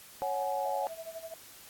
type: chord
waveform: sine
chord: C# suspended fourth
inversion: none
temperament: equal with one note detuned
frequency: 554.4 / 740 / 845.1 Hz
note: C#5 / F#5 / G#5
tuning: 0 / 0 / +30 cents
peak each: -34 dBFS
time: 0.22-0.87 s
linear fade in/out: 0 ms
type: tone with tremolo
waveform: sine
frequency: 655 Hz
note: E5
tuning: 11 cents flat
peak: -37 dBFS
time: 0.65-1.34 s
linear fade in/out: 2 ms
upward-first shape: sine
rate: 12 Hz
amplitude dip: 85%
effects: white hiss -52 dBFS RMS until 1.69 s + AAC 64 kbps